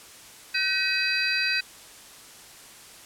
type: tone cluster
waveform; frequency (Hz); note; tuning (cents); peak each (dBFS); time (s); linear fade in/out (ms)
sine; 1526 / 1905 / 2536 / 3987 / 4716; G6 / A#6 / D#7 / B7 / D8; -47 / +37 / +32 / +16 / +6; -29 / -32 / -26 / -32 / -29; 0.54-1.61; 10
effects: white hiss -47 dBFS RMS until 3.05 s + low-pass 11000 Hz 12 dB/octave